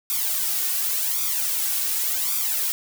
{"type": "noise with flanger", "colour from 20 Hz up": "blue", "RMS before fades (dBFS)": -24, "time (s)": [0.1, 2.72], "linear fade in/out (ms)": 0, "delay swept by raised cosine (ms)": [0.84, 2.74], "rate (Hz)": 0.89, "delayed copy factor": 1, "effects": []}